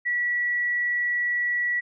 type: tone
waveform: sine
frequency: 1941 Hz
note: B6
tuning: 31 cents flat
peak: -22 dBFS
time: 0.05-1.81 s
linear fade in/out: 20 ms
effects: none